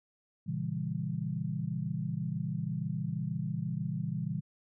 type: chord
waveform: sine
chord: A# diminished seventh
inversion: none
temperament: equal with one note detuned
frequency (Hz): 116.54 / 138.59 / 164.81 / 199.19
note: A#2 / C#3 / E3 / G3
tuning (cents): 0 / 0 / 0 / +28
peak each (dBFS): -39 / -37 / -35 / -39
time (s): 0.46-4.41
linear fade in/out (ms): 20
effects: none